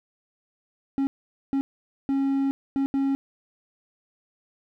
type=tone bursts at uneven times; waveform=triangle; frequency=273.4 Hz; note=C#4; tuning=24 cents flat; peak=-19 dBFS; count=5; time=0.98-1.07 / 1.53-1.61 / 2.09-2.51 / 2.76-2.86 / 2.94-3.15 s; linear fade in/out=0 ms; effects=none